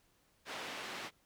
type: band-pass noise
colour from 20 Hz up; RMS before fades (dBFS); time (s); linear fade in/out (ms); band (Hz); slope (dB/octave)
white; -44; 0.45-1.11; 50; 180 to 2900; 12
effects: pink hiss -72 dBFS RMS until 1.25 s